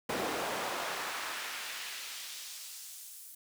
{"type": "noise with high-pass filter sweep", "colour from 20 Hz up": "brown", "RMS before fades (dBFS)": -39, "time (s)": [0.09, 3.35], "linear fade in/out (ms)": 5, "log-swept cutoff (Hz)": [390, 11000], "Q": 0.85, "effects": []}